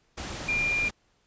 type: tone in noise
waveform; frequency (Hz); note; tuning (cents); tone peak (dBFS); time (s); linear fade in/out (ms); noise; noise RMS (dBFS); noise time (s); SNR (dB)
sine; 2400; D7; +37; -24; 0.48-0.89; 10; pink; -36; 0.17-0.91; +9
effects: pink hiss -68 dBFS RMS until 1.26 s + resampled to 16000 Hz